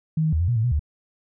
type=tone with pitch steps; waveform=sine; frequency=158.1 / 157.1 / 79.1 / 87.4 / 120.7 / 110.5 / 123 / 74.2 Hz; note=D#3 / D#3 / D#2 / F2 / B2 / A2 / B2 / D2; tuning=+28 / +17 / +29 / +2 / -39 / +8 / -7 / +18 cents; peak=-18 dBFS; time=0.17-0.794 s; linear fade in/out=5 ms; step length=78 ms; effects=none